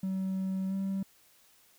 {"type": "tone with pitch glide", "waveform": "triangle", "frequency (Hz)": [190, 193.77], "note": ["F#3", "G3"], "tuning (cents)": [46, -20], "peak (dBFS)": -27, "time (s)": [0.03, 1.03], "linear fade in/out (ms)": 5, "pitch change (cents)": 34, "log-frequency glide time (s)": [0.68, 0.74], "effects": ["tanh soft clip ceiling -24 dBFS", "white hiss -63 dBFS RMS until 1.78 s"]}